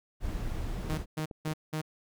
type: noise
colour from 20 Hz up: brown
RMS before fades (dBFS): -34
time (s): 0.2-1.06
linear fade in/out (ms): 50
type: tone bursts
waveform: sawtooth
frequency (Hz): 155.56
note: D#3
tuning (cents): 0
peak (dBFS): -27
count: 4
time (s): 0.89-1.816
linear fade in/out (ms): 10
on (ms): 89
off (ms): 190
type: clicks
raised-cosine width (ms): 2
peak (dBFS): -29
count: 5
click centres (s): 0.941 / 1.194 / 1.312 / 1.476 / 1.514
effects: none